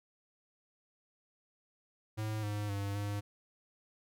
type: tone with pitch steps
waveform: square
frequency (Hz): 108.3 / 104 / 100.1 / 102.3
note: A2 / G#2 / G2 / G#2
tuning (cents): -27 / +3 / +37 / -26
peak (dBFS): -35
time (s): 2.17-3.21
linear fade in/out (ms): 20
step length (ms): 260
effects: none